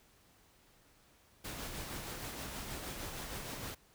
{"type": "noise with tremolo", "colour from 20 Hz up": "pink", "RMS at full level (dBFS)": -42, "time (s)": [1.44, 3.75], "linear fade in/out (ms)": 10, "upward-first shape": "sine", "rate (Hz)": 6.4, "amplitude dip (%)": 30, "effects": ["pink hiss -66 dBFS RMS until 3.94 s"]}